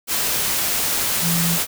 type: tone in noise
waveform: sine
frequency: 169.6 Hz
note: E3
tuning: 50 cents sharp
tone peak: -20 dBFS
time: 1.21-1.59 s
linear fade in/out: 50 ms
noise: white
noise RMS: -21 dBFS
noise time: 0.07-1.67 s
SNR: -2 dB
effects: none